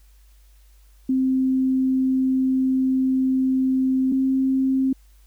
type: tone pair in turn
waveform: sine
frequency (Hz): 261.6 / 264.9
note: C4 / C4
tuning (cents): 0 / +22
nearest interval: unison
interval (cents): 22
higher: second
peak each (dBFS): -17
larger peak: neither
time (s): 1.09-4.12 / 4.12-4.93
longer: first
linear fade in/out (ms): 5
effects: added 50 Hz sine -49 dBFS peak until 5.26 s + white hiss -62 dBFS RMS until 5.26 s